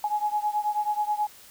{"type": "beating tone pair", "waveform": "sine", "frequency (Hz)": [836, 845.3], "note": ["G#5", "G#5"], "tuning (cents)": [11, 30], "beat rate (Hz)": 9.3, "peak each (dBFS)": [-26, -28], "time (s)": [0.04, 1.27], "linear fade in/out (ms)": 2, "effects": ["white hiss -50 dBFS RMS until 1.5 s"]}